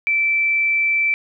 sine tone, 2329 Hz, D7, 15 cents flat, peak -15 dBFS, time 0.07-1.14 s, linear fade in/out 0 ms, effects none

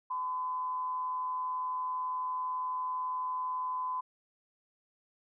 sine tone with amplitude modulation, 1014 Hz, B5, 45 cents sharp, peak -30 dBFS, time 0.1-4.01 s, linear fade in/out 10 ms, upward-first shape sine, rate 158 Hz, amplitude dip 35%, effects none

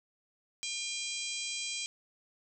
harmonic tone, 803 Hz, G5, 41 cents sharp, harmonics 3 / 4 / 5 / 6 / 7 / 8 / 9 / 10, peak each -41 / -41 / -44 / -44 / -44 / -44 / -45 / -44 dBFS, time 0.63-1.86 s, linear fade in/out 0 ms, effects none

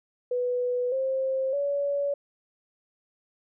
sine tone with pitch steps, 493.9 / 529.3 / 567.3 Hz, B4 / C5 / C#5, 0 / +20 / +40 cents, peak -24 dBFS, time 0.31-2.14 s, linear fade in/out 5 ms, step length 610 ms, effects none

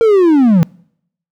triangle linear sweep, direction down, 466.2 to 155.56 Hz, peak -4 dBFS, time 0.01-0.63 s, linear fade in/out 0 ms, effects noise-tail reverb RT60 0.7 s tail -26 dB re dry

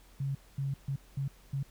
sine tone bursts at uneven times, 137.6 Hz, C#3, 12 cents flat, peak -30 dBFS, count 5, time 0.2-0.35 / 0.58-0.74 / 0.88-0.96 / 1.17-1.28 / 1.53-1.63 s, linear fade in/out 5 ms, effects added 45 Hz sine -58 dBFS peak until 1.7 s + pink hiss -61 dBFS RMS until 1.7 s

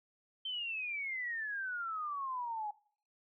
sine exponential sweep, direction down, 3129 to 821 Hz, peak -36 dBFS, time 0.45-2.71 s, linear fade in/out 5 ms, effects noise-tail reverb RT60 0.5 s tail -21 dB re dry

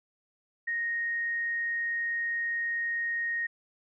sine tone, 1864.7 Hz, A#6, in tune, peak -28 dBFS, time 0.67-3.47 s, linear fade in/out 10 ms, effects none

